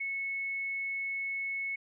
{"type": "tone", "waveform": "sine", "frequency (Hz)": 2200, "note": "C#7", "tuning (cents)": -14, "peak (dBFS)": -32, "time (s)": [0, 1.76], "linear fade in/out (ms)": 10, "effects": []}